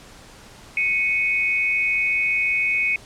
sine tone pair together, 2207 / 2509 Hz, C#7 / D#7, -8 / +14 cents, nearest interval major second, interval 222 cents, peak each -21 dBFS, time 0.77-2.96 s, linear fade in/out 2 ms, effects pink hiss -45 dBFS RMS until 3.05 s + low-pass 9000 Hz 12 dB/octave

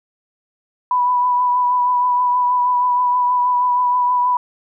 sine tone with vibrato, 987.8 Hz, B5, in tune, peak -13 dBFS, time 0.91-4.37 s, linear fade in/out 2 ms, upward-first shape triangle, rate 6.3 Hz, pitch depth 24 cents each way, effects none

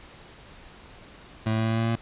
25% pulse tone with pitch steps, 110 / 110.7 / 111.41 / 112.12 / 112.83 / 113.55 / 114.27 / 115 Hz, A2 / A2 / A2 / A2 / A2 / A#2 / A#2 / A#2, 0 / +11 / +22 / +33 / +44 / -45 / -34 / -23 cents, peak -19 dBFS, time 1.46-1.956 s, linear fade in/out 5 ms, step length 62 ms, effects pink hiss -48 dBFS RMS until 2.01 s + resampled to 8000 Hz

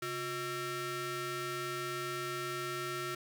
sawtooth ring-modulated tone, 493.9 Hz, B4, in tune, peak -29 dBFS, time 0.02-3.15 s, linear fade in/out 5 ms, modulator 852 Hz, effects none

